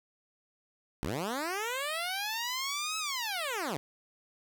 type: linear two-way sweep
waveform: 10% pulse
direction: up then down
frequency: 56.4 to 1300 to 123.4 Hz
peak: -24 dBFS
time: 1.03-3.77 s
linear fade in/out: 0 ms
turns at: 2.98 s
effects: none